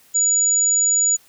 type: tone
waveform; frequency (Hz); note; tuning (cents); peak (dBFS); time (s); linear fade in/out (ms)
sine; 6900; A8; -35; -14; 0.14-1.17; 20
effects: white hiss -53 dBFS RMS until 1.28 s